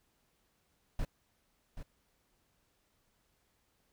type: noise with echo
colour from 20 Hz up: brown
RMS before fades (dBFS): -33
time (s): 0.99-1.05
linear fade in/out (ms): 2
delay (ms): 780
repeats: 1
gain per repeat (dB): -10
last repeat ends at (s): 1.83
effects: pink hiss -75 dBFS RMS until 3.92 s